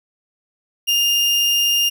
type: tone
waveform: 35% pulse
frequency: 2816 Hz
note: F7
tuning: 14 cents sharp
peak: -13 dBFS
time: 0.87-1.9 s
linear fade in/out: 20 ms
effects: none